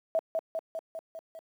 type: tone with echo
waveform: sine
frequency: 650 Hz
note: E5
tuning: 24 cents flat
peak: -23 dBFS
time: 0.15-0.19 s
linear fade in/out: 0 ms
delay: 200 ms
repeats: 6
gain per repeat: -3 dB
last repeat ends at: 1.39 s
effects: high-pass 300 Hz 12 dB/octave + 10-bit